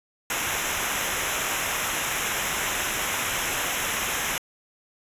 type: noise with comb filter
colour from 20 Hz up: pink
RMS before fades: -27 dBFS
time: 0.3-4.38 s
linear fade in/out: 2 ms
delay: 0.22 ms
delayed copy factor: -0.8
effects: resampled to 32000 Hz